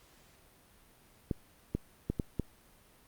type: clicks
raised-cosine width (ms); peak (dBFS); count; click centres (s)
3; -18; 5; 1.312 / 1.75 / 2.1 / 2.198 / 2.397
effects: pink hiss -62 dBFS RMS until 3.07 s + Opus 48 kbps